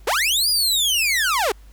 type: linear two-way sweep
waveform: sawtooth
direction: up then down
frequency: 354.9 to 4978 to 354.9 Hz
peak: -14 dBFS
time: 0.07-1.52 s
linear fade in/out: 5 ms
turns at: 0.49 s
effects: added 50 Hz sine -42 dBFS peak until 1.72 s + pink hiss -56 dBFS RMS until 1.72 s

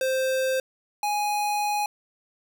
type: tone pair in turn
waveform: square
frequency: 523.3 / 830.7 Hz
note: C5 / G#5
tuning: 0 / 0 cents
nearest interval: minor sixth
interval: 800 cents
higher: second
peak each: -23 / -24 dBFS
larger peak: first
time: 0.01-0.6 / 1.03-1.86 s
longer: second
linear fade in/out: 2 ms
effects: none

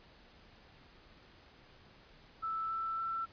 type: tone with pitch steps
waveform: sine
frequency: 1318.5 / 1328.4 / 1338.5 Hz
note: E6 / E6 / E6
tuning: 0 / +13 / +26 cents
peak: -34 dBFS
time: 2.42-3.26 s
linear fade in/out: 20 ms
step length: 280 ms
effects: pink hiss -60 dBFS RMS until 3.32 s + resampled to 11025 Hz

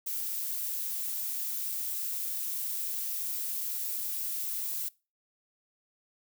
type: noise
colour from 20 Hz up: violet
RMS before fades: -34 dBFS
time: 0.06-4.89 s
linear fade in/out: 10 ms
effects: noise-tail reverb RT60 0.3 s tail -23 dB re dry

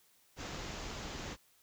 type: low-pass noise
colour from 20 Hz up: pink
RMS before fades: -43 dBFS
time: 0.36-1.37 s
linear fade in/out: 50 ms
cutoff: 7300 Hz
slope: 96 dB/octave
effects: white hiss -68 dBFS RMS until 1.62 s

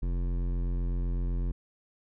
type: tone with hard clipping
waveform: sine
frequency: 43.96 Hz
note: F1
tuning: 12 cents sharp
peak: -29 dBFS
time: 0.02-1.52 s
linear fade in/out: 10 ms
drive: 14 dB
effects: none

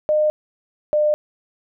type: tone pair in turn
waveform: sine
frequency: 609 / 601.7 Hz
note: D#5 / D5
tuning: -37 / +42 cents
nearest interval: unison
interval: 21 cents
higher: first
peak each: -14 dBFS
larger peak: neither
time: 0.09-0.3 / 0.93-1.14 s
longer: neither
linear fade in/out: 0 ms
effects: none

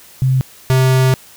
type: tone pair in turn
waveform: sine / square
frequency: 130.81 / 130.36 Hz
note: C3 / C3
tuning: 0 / -6 cents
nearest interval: unison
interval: 6 cents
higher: first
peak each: -10 dBFS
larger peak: neither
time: 0.22-0.41 / 0.7-1.14 s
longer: second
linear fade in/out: 0 ms
effects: white hiss -42 dBFS RMS until 1.36 s

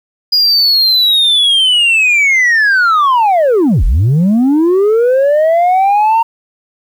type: linear two-way sweep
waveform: sine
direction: down then up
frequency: 4918 to 33.81 to 925 Hz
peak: -4 dBFS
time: 0.32-6.23 s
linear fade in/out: 10 ms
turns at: 3.84 s
effects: tanh soft clip ceiling -6 dBFS + 7-bit

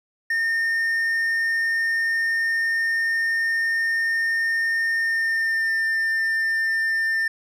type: tone with pitch glide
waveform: triangle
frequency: 1823 to 1797.9 Hz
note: A#6 to A6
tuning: -39 to +37 cents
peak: -18 dBFS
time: 0.3-7.28 s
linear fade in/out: 5 ms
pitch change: -24 cents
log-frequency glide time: 4.98-5.8 s
effects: none

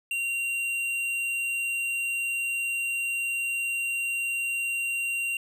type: tone with tanh clipping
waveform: sine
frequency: 2761 Hz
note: F7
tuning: 20 cents flat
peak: -28 dBFS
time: 0.11-5.37 s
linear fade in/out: 2 ms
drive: 12 dB
effects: none

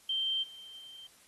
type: tone with level steps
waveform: sine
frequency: 3136 Hz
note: G7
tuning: in tune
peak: -29 / -46 dBFS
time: 0.09-1.07 s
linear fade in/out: 5 ms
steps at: 0.42 s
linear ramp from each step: 20 ms
effects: white hiss -61 dBFS RMS until 1.27 s + AAC 32 kbps

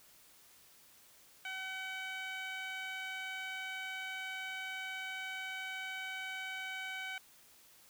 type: tone with band-pass filter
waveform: 15% pulse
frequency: 758 Hz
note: F#5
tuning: 42 cents sharp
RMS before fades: -42 dBFS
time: 1.45-7.18 s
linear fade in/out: 2 ms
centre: 2100 Hz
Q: 1
effects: white hiss -62 dBFS RMS until 7.89 s

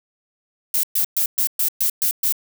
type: noise bursts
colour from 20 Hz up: violet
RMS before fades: -19 dBFS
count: 8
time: 0.74-2.324 s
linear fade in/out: 2 ms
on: 93 ms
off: 120 ms
effects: none

